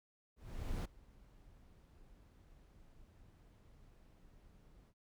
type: noise with ADSR envelope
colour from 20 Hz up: brown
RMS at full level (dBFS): -38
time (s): 0.36-4.94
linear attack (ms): 490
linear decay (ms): 8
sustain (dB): -24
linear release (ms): 60
effects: none